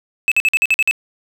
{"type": "tone bursts", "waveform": "triangle", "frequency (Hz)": 2604, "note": "E7", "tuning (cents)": -22, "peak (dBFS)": -9, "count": 8, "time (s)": [0.28, 0.911], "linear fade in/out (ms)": 0, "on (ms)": 36, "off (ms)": 49, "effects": []}